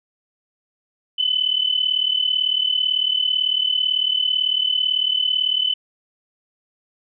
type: tone pair together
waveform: sine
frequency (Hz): 2996 / 3034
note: F#7 / F#7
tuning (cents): +21 / +43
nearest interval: unison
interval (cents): 22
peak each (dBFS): -20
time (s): 1.18-5.74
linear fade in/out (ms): 10
effects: none